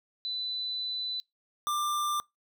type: tone pair in turn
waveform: sine / square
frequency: 3995 / 1187.7 Hz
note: B7 / D6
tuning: +19 / +19 cents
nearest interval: octave + major sixth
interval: 2100 cents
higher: first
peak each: -31 / -28 dBFS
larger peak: second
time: 0.25-1.2 / 1.67-2.2 s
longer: first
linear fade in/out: 0 ms
effects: noise-tail reverb RT60 0.2 s tail -25 dB re dry